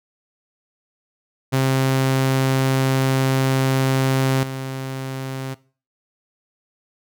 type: tone with level steps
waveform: sawtooth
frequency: 132.9 Hz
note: C3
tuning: 27 cents sharp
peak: -12 / -22 dBFS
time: 1.52-5.55 s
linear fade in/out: 20 ms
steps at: 4.43 s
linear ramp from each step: 2 ms
effects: noise-tail reverb RT60 0.4 s tail -20 dB re dry